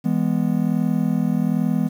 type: chord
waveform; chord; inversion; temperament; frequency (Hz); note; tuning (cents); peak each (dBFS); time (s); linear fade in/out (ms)
triangle; E major; none; just; 164.81 / 206 / 247.2; E3 / G#3 / B3; 0 / -14 / +2; -20; 0.04-1.89; 20
effects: 8-bit